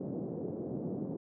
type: band-pass noise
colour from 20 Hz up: pink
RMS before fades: -38 dBFS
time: 0-1.17 s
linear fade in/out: 10 ms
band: 150 to 490 Hz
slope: 24 dB/octave
effects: none